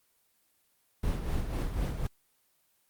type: noise with tremolo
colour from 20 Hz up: brown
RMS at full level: -29 dBFS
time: 1.03-2.07 s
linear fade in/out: 5 ms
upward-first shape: sine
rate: 4 Hz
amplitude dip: 55%
effects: white hiss -71 dBFS RMS until 2.89 s + Opus 24 kbps